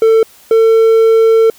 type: tone pair in turn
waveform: triangle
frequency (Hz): 446.9 / 450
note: A4 / A4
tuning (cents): +27 / +39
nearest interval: unison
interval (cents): 12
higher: second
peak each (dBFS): -3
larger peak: neither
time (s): 0.02-0.23 / 0.51-1.5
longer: second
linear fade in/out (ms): 2
effects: white hiss -43 dBFS RMS until 1.58 s